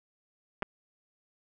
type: clicks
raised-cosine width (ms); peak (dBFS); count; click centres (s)
0.5; -17; 2; 0.623 / 0.628
effects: none